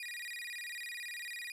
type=tone with vibrato; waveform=35% pulse; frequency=2159 Hz; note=C#7; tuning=46 cents flat; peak=-39 dBFS; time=0-1.52 s; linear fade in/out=2 ms; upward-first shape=square; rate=18 Hz; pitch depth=210 cents each way; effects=resampled to 32000 Hz